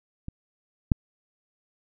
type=clicks; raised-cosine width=5 ms; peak=-22 / -6 dBFS; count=2; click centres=0.284 / 0.918 s; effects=none